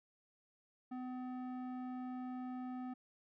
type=tone with low-pass filter; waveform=square; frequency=253 Hz; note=B3; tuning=42 cents sharp; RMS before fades=-44 dBFS; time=0.91-2.94 s; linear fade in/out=10 ms; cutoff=1100 Hz; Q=0.95; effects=none